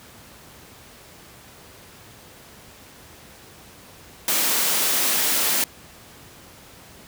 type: high-pass noise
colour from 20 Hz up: white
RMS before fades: -21 dBFS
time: 4.28-5.64 s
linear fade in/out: 2 ms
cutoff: 180 Hz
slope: 48 dB/octave
effects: pink hiss -46 dBFS RMS until 7.07 s + high-pass 60 Hz 12 dB/octave